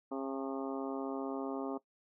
harmonic tone with a mistuned harmonic, 135.4 Hz, C#3, 40 cents flat, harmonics 2 / 3 / 4 / 5 / 6 / 7 / 8 / 9, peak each -38 / -42 / -44 / -46 / -48 / -49 / -50 / -51 dBFS, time 0.11-1.78 s, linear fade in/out 10 ms, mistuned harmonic 7, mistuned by -76 cents, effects noise-tail reverb RT60 0.1 s tail -18 dB re dry

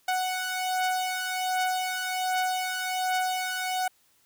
sawtooth beating tone pair, 740 / 741.3 Hz, F#5 / F#5, 0 / +3 cents, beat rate 1.3 Hz, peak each -28 / -24 dBFS, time 0.08-3.88 s, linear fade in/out 5 ms, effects white hiss -65 dBFS RMS until 4.25 s

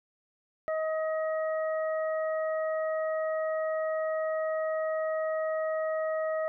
harmonic tone, 632 Hz, D#5, 27 cents sharp, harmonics 1 / 2 / 3, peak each -28 / -38 / -41 dBFS, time 0.68-6.48 s, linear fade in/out 0 ms, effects none

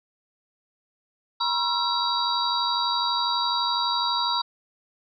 sine tone cluster, 963 / 1055 / 1352 / 3852 / 4653 Hz, B5 / C6 / E6 / B7 / D8, -44 / +14 / +43 / -44 / -17 cents, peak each -26 / -32 / -32 / -27 / -29 dBFS, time 1.4-4.42 s, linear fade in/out 10 ms, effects none

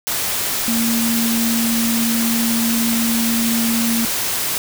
sine tone in noise, 230.4 Hz, A#3, 20 cents flat, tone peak -17 dBFS, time 0.68-4.05 s, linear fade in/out 0 ms, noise white, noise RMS -21 dBFS, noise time 0.07-4.58 s, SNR +1 dB, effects none

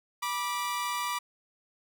sawtooth tone pair together, 975 / 1176.7 Hz, B5 / D6, -23 / +3 cents, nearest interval minor third, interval 326 cents, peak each -29 / -29 dBFS, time 0.22-1.19 s, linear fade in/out 10 ms, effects none

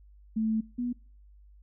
sine tone pair in turn, 220 / 243.9 Hz, A3 / B3, 0 / -21 cents, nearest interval major second, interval 179 cents, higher second, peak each -25 / -28 dBFS, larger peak first, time 0.36-0.61 / 0.78-0.93 s, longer first, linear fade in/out 10 ms, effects noise-tail reverb RT60 0.4 s tail -24 dB re dry + added 50 Hz sine -52 dBFS peak until 1.62 s

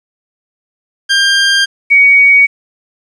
20% pulse / sine tone pair in turn, 1595 / 2247 Hz, G6 / C#7, +30 / +23 cents, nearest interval tritone, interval 593 cents, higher second, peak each -3 dBFS, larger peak neither, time 1.09-1.66 / 1.9-2.47 s, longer neither, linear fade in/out 20 ms, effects resampled to 22050 Hz + 7-bit

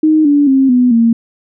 sine tone with pitch steps, 311.1 / 288.6 / 267.7 / 248.4 / 230.4 Hz, D#4 / D4 / C4 / B3 / A#3, 0 / -30 / +40 / +10 / -20 cents, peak -6 dBFS, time 0.03-1.13 s, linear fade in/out 5 ms, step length 220 ms, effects none

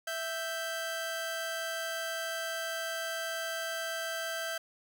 sawtooth tone pair together, 659.3 / 1566.8 Hz, E5 / G6, 0 / -1 cents, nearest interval octave + minor third, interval 1499 cents, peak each -33 / -33 dBFS, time 0.07-4.58 s, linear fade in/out 5 ms, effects none

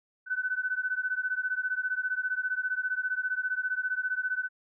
sine beating tone pair, 1500 / 1515 Hz, F#6 / F#6, +23 / +40 cents, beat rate 15 Hz, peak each -31 dBFS, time 0.26-4.49 s, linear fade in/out 50 ms, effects none

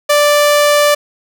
sawtooth tone, 587 Hz, D5, 1 cent flat, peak -4 dBFS, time 0.09-0.95 s, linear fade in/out 10 ms, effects none

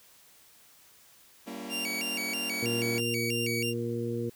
sawtooth chord, G diminished seventh, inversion none, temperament just, 196 / 235.2 / 282.2 / 338.7 Hz, G3 / Bb3 / Db4 / Fb4, 0 / +16 / +31 / +47 cents, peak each -41 / -37 / -39 / -42 dBFS, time 1.46-3.01 s, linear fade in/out 20 ms
sawtooth tone with vibrato, 2510 Hz, D#7, 15 cents sharp, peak -28 dBFS, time 1.69-3.74 s, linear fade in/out 50 ms, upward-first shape square, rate 3.1 Hz, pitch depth 180 cents each way
harmonic tone, 117.7 Hz, A#2, 17 cents sharp, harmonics 1 / 2 / 3 / 4, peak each -35 / -35 / -35 / -35 dBFS, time 2.62-4.3 s, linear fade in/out 10 ms
effects white hiss -58 dBFS RMS until 4.35 s

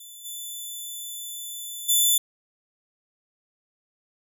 10% pulse tone with level steps, 3506 Hz, A7, 7 cents flat, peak -34 / -26 / -10 dBFS, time 0-2.18 s, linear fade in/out 5 ms, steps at 0.24 / 1.88 s, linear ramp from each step 20 ms, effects none

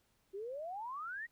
sine exponential sweep, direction up, 375.7 to 1935 Hz, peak -40 dBFS, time 0.33-1.27 s, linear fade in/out 20 ms, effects pink hiss -75 dBFS RMS until 1.31 s

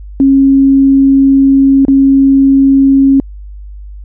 sine tone with dropouts, 272.2 Hz, C#4, 31 cents flat, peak -3 dBFS, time 0.2-3.2 s, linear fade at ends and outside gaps 1 ms, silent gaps 1.851-1.882 s, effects added 50 Hz sine -25 dBFS peak until 4.04 s

